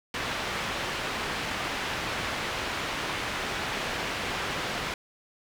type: low-pass noise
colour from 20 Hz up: white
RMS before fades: -32 dBFS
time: 0.14-4.94 s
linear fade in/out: 2 ms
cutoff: 2600 Hz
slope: 12 dB/octave
effects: none